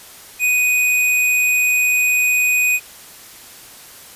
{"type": "tone", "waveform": "square", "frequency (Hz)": 2489, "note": "D#7", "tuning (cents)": 0, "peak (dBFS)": -14, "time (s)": [0.39, 2.8], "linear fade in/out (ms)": 50, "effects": ["white hiss -40 dBFS RMS until 4.15 s", "resampled to 32000 Hz"]}